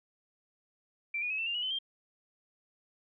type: tone with pitch steps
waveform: sine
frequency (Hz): 2349 / 2453 / 2562 / 2675 / 2793 / 2917 / 3046 / 3181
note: D7 / D#7 / E7 / E7 / F7 / F#7 / F#7 / G7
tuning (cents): 0 / -25 / -50 / +25 / -1 / -25 / +50 / +25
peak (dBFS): -31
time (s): 1.14-1.788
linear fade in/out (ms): 5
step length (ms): 81
effects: none